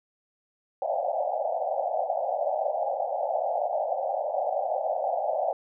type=band-pass noise; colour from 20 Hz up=white; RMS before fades=-28 dBFS; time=0.82-5.53 s; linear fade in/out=2 ms; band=540 to 800 Hz; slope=96 dB/octave; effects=none